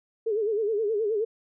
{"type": "tone with vibrato", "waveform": "sine", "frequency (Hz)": 428.5, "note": "A4", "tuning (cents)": -46, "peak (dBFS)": -23, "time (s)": [0.26, 1.25], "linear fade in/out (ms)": 10, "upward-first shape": "sine", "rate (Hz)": 9.5, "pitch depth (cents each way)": 110, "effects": []}